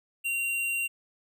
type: tone with hard clipping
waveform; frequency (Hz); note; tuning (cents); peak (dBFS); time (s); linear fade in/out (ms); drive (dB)
sine; 2761; F7; -20; -28; 0.24-0.88; 20; 17
effects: none